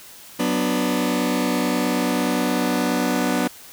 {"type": "chord", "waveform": "sawtooth", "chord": "B minor", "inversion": "second", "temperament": "just", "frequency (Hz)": [185.21, 246.9, 296.3], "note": ["F#3", "B3", "D4"], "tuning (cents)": [2, 0, 15], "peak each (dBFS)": [-22, -18, -20], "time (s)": [0.39, 3.48], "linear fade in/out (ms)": 10, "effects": ["white hiss -43 dBFS RMS until 3.72 s"]}